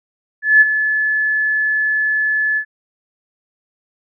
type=tone with ADSR envelope; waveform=sine; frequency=1725 Hz; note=A6; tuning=35 cents flat; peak=-4 dBFS; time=0.42-2.65 s; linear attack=190 ms; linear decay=28 ms; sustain=-10 dB; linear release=79 ms; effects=none